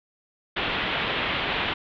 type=low-pass noise; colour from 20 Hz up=white; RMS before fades=-27 dBFS; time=0.56-1.74 s; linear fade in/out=10 ms; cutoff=3500 Hz; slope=48 dB/octave; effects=none